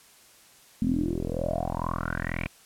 10% pulse tone with low-pass filter sweep, 42.11 Hz, E1, 38 cents sharp, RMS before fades -29 dBFS, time 0.82-2.47 s, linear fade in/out 0 ms, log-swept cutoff 230 to 2500 Hz, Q 9.4, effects white hiss -55 dBFS RMS until 2.65 s + low-pass 12000 Hz 12 dB/octave

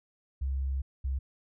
sine tone pair in turn, 67.2 / 66.62 Hz, C2 / C2, +47 / +32 cents, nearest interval unison, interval 15 cents, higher first, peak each -28 dBFS, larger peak neither, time 0.41-0.82 / 1.04-1.19 s, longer first, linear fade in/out 10 ms, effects none

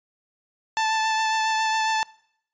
sawtooth tone with vibrato, 880 Hz, A5, in tune, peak -17 dBFS, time 0.77-2.03 s, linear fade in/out 0 ms, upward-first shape triangle, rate 7.3 Hz, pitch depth 16 cents each way, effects noise-tail reverb RT60 0.7 s tail -23 dB re dry + resampled to 16000 Hz

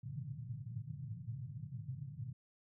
pink band-pass noise, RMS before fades -45 dBFS, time 0.03-2.33 s, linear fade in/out 10 ms, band 110 to 150 Hz, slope 48 dB/octave, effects none

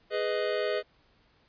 square chord, G# minor, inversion none, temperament just, 415.3 / 498.4 / 623 Hz, G#4 / B4 / D#5, 0 / +16 / +2 cents, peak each -32 / -33 / -32 dBFS, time 0.1-0.83 s, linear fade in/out 50 ms, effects pink hiss -65 dBFS RMS until 1.48 s + resampled to 11025 Hz

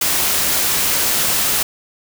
white noise, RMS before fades -17 dBFS, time 0.01-1.63 s, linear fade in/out 5 ms, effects none

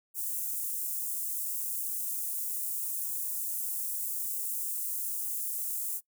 white high-pass noise, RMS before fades -34 dBFS, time 0.14-6.01 s, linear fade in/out 50 ms, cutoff 8300 Hz, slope 24 dB/octave, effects noise-tail reverb RT60 0.1 s tail -20 dB re dry

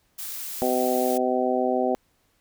blue noise, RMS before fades -34 dBFS, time 0.18-1.18 s, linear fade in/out 10 ms
harmonic tone, 127 Hz, B2, 49 cents sharp, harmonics 2 / 3 / 4 / 5 / 6, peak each -27 / -27 / -27 / -27 / -27 dBFS, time 0.62-1.95 s, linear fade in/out 0 ms
effects pink hiss -67 dBFS RMS until 2.4 s

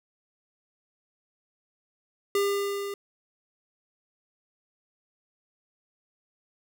square tone with level ramp, 401.1 Hz, G4, 40 cents sharp, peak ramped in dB -22 to -33 dBFS, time 2.35-2.94 s, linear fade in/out 2 ms, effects none

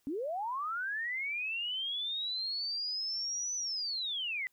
sine linear two-way sweep, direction up then down, 255.2 to 6030 to 1954 Hz, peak -33 dBFS, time 0.07-4.47 s, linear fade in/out 0 ms, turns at 3.55 s, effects white hiss -74 dBFS RMS until 4.52 s

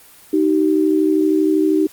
sine tone pair together, 311.1 / 383.8 Hz, D#4 / G4, 0 / -37 cents, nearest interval major third, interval 363 cents, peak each -14 / -17 dBFS, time 0.33-1.87 s, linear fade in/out 5 ms, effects white hiss -45 dBFS RMS until 1.92 s + Opus 24 kbps

